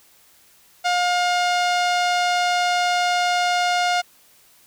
sawtooth tone with low-pass filter, 712 Hz, F5, 33 cents sharp, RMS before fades -20 dBFS, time 0.84-4.02 s, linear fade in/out 20 ms, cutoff 5400 Hz, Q 1.1, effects white hiss -54 dBFS RMS until 4.66 s

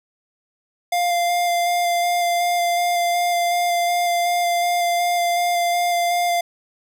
square tone with vibrato, 698.5 Hz, F5, in tune, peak -18 dBFS, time 0.92-6.41 s, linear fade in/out 5 ms, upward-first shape square, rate 2.7 Hz, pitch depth 10 cents each way, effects none

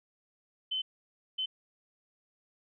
sine tone bursts at uneven times, 3056 Hz, G7, 45 cents flat, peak -30 dBFS, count 2, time 0.71-0.82 / 1.38-1.46 s, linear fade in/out 10 ms, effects none

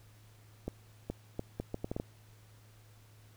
accelerating click train, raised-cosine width 2 ms, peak -22 dBFS, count 9, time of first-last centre 0.68-1.999 s, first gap 420 ms, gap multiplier 0.7, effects added 107 Hz sine -57 dBFS peak until 3.36 s + pink hiss -64 dBFS RMS until 3.36 s

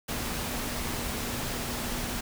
sine tone in noise, 240 Hz, B3, 49 cents flat, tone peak -40 dBFS, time 0.08-2.21 s, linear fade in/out 10 ms, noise pink, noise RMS -33 dBFS, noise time 0.08-2.21 s, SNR -10 dB, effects none

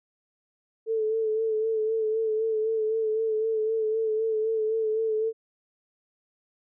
sine tone with vibrato, 440 Hz, A4, in tune, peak -23 dBFS, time 0.86-5.33 s, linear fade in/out 50 ms, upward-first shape sine, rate 3.9 Hz, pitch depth 35 cents each way, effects none

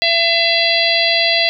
harmonic tone with a mistuned harmonic, 673 Hz, E5, 36 cents sharp, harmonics 1 / 3 / 4 / 5 / 6 / 7, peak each -19 / -19 / -19 / -19 / -19 / -19 dBFS, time 0.02-1.49 s, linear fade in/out 0 ms, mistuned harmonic 6, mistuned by +17 cents, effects none

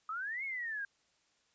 sine exponential two-way sweep, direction up then down, 1244.5 to 2217 to 1586 Hz, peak -36 dBFS, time 0.09-0.85 s, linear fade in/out 2 ms, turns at 0.44 s, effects white hiss -73 dBFS RMS until 1.54 s + resampled to 16000 Hz

